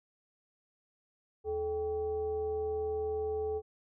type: tone with frequency modulation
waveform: sine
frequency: 430.3 Hz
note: A4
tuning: 39 cents flat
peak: -31 dBFS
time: 1.44-3.62 s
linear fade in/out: 50 ms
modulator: 352 Hz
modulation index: 0.49
effects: none